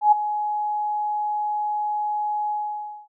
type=tone with ADSR envelope; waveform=sine; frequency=840 Hz; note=G#5; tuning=19 cents sharp; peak=-9 dBFS; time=0.01-3.08 s; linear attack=110 ms; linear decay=10 ms; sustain=-13 dB; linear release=580 ms; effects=none